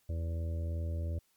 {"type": "harmonic tone", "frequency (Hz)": 82.7, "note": "E2", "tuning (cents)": 6, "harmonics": [1, 2, 3, 4, 5, 6, 7], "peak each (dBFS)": [-32, -48, -51, -50, -57, -53, -49], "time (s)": [0.09, 1.19], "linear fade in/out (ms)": 5, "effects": ["white hiss -72 dBFS RMS until 1.36 s", "MP3 96 kbps"]}